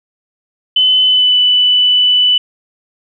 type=tone with pitch glide; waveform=sine; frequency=3026 to 2984 Hz; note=F#7 to F#7; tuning=+38 to +14 cents; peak=-7 dBFS; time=0.76-2.38 s; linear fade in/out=5 ms; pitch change=-24 cents; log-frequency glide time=1.04-1.37 s; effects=none